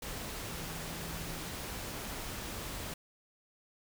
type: tone in noise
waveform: sine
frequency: 162.9 Hz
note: E3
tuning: 20 cents flat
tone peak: -46 dBFS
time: 0.51-1.51 s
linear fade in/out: 5 ms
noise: pink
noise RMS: -41 dBFS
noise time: 0.02-2.94 s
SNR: -8 dB
effects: none